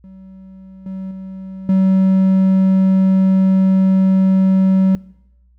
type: tone with level steps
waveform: triangle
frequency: 190 Hz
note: F#3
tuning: 46 cents sharp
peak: -34 / -22 / -26 / -8 dBFS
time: 0.04-4.95 s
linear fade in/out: 0 ms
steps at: 0.86 / 1.11 / 1.69 s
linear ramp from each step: 2 ms
effects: noise-tail reverb RT60 0.9 s tail -23 dB re dry + added 60 Hz sine -49 dBFS peak until 5.58 s